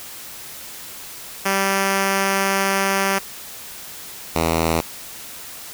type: tone pair in turn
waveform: 5% pulse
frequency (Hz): 195 / 81.99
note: G3 / E2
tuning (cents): -9 / -9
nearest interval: octave + minor third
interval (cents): 1500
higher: first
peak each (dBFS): -6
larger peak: neither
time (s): 1.45-3.19 / 4.35-4.81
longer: first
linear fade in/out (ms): 10
effects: white hiss -36 dBFS RMS until 5.73 s